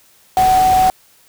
sine tone in noise, 749 Hz, F#5, 21 cents sharp, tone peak -9 dBFS, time 0.37-0.9 s, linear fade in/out 0 ms, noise pink, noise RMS -24 dBFS, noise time 0.37-0.9 s, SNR +12 dB, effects white hiss -51 dBFS RMS until 1.28 s

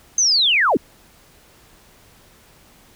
sine linear sweep, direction down, 6400 to 191.3 Hz, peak -13 dBFS, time 0.18-0.77 s, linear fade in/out 2 ms, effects pink hiss -51 dBFS RMS until 2.95 s

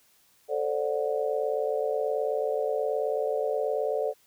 sine chord, D dominant seventh, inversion second, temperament just, 440.5 / 528.6 / 587.3 / 734.2 Hz, A4 / C5 / D5 / F#5, +2 / +18 / 0 / -14 cents, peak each -29 / -31 / -30 / -35 dBFS, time 0.48-4.14 s, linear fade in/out 50 ms, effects white hiss -63 dBFS RMS until 4.26 s

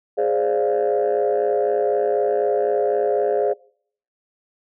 sine chord, D half-diminished seventh, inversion second, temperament equal, 415.3 / 523.3 / 587.3 / 698.5 Hz, Ab4 / C5 / D5 / F5, 0 / 0 / 0 / 0 cents, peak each -19 / -22 / -22 / -24 dBFS, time 0.17-3.54 s, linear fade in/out 20 ms, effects noise-tail reverb RT60 0.6 s tail -25 dB re dry + tanh soft clip ceiling -11 dBFS

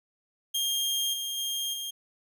sawtooth tone with level steps, 3217 Hz, G7, 44 cents sharp, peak -23 / -28 / -26 / -30 dBFS, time 0.54-1.91 s, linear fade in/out 10 ms, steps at 1.13 / 1.37 / 1.73 s, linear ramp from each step 10 ms, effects none

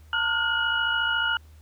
sine tone cluster, 906 / 1412 / 1466 / 2917 Hz, A#5 / F6 / F#6 / F#7, -50 / +19 / -16 / -25 cents, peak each -32 / -24 / -31 / -28 dBFS, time 0.13-1.37 s, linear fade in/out 2 ms, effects added 77 Hz sine -47 dBFS peak until 1.61 s + pink hiss -61 dBFS RMS until 1.61 s

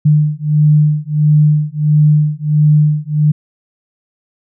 sine beating tone pair, 150 / 151.5 Hz, D3 / D#3, +37 / -46 cents, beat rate 1.5 Hz, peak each -11 dBFS, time 0.05-3.32 s, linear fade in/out 10 ms, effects none

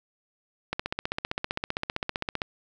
click train, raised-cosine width 0.3 ms, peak -12 dBFS, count 27, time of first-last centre 0.73-2.418 s, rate 15.4 Hz, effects none

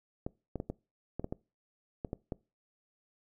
clicks, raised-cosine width 2 ms, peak -22 dBFS, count 10, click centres 0.265 / 0.557 / 0.601 / 0.7 / 1.196 / 1.244 / 1.325 / 2.048 / 2.131 / 2.322 s, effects noise-tail reverb RT60 0.3 s tail -23 dB re dry

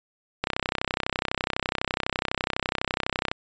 click train, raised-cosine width 0.3 ms, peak -8 dBFS, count 93, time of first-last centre 0.44-3.315 s, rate 32 Hz, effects resampled to 16000 Hz

